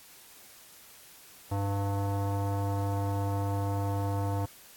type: tone with low-pass filter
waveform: square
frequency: 99.6 Hz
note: G2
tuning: 28 cents sharp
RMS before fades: -30 dBFS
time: 1.51-4.46 s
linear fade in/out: 10 ms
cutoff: 870 Hz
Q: 2.7
effects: white hiss -53 dBFS RMS until 4.76 s + AAC 64 kbps